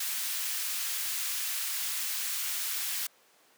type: high-pass noise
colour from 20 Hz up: white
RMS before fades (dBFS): -33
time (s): 0-3.07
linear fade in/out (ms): 5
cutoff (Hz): 1500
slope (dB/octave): 12
effects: pink hiss -62 dBFS RMS until 3.57 s + high-pass 400 Hz 12 dB/octave